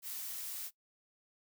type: noise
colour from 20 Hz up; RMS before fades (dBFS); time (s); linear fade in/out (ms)
blue; -42; 0.02-0.71; 50
effects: noise-tail reverb RT60 0.1 s tail -20 dB re dry